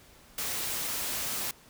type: noise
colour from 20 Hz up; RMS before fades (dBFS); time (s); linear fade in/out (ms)
white; -33; 0.38-1.51; 2
effects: pink hiss -56 dBFS RMS until 1.69 s